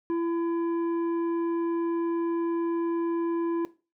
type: tone with tanh clipping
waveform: triangle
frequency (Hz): 336.4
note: E4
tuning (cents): +35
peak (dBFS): -26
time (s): 0.1-3.65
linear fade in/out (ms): 0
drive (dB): 12
effects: noise-tail reverb RT60 0.3 s tail -17 dB re dry